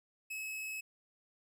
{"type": "tone", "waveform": "45% pulse", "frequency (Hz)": 2578, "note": "E7", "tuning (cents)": -39, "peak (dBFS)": -39, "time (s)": [0.3, 0.81], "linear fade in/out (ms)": 10, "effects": []}